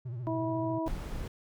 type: tone with vibrato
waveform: triangle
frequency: 121.3 Hz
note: B2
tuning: 31 cents flat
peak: -33 dBFS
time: 0.05-0.79 s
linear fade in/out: 10 ms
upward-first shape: triangle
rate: 14 Hz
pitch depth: 140 cents each way
type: harmonic tone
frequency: 324.3 Hz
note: E4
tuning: 28 cents flat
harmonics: 1 / 2 / 3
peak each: -32 / -35 / -37 dBFS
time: 0.27-0.88 s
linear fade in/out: 0 ms
type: noise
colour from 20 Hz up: brown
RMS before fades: -36 dBFS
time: 0.86-1.28 s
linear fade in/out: 5 ms
effects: none